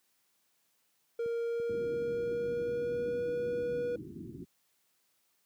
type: tone with pitch glide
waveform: triangle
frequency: 466.2 to 484 Hz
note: A#4 to B4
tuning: 0 to -35 cents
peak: -29 dBFS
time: 1.19-3.96 s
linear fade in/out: 5 ms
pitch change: +65 cents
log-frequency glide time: 1.44-3.26 s
type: click train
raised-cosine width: 3 ms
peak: -35 dBFS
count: 9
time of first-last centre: 1.26-3.972 s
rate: 2.95 Hz
type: low-pass noise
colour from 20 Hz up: white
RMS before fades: -44 dBFS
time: 1.69-4.45 s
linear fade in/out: 10 ms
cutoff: 380 Hz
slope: 96 dB/octave
effects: white hiss -74 dBFS RMS until 5.45 s + high-pass 100 Hz 12 dB/octave